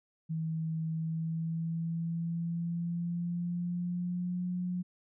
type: tone with pitch glide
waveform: sine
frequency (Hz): 160.8 to 179.45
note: E3 to F3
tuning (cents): -43 to +47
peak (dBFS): -31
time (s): 0.29-4.83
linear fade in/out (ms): 20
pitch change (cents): +190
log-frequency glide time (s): 0.92-4.46
effects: none